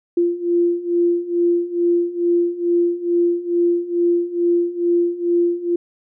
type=beating tone pair; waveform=sine; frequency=344.8 / 347.1 Hz; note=F4 / F4; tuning=-22 / -11 cents; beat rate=2.3 Hz; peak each=-20 / -17 dBFS; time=0.17-5.76 s; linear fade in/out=5 ms; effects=none